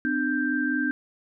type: tone cluster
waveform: sine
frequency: 254.6 / 299.3 / 1572 Hz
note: C4 / D4 / G6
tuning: -47 / +33 / +4 cents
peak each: -27 dBFS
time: 0.05-0.91 s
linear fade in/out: 0 ms
effects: none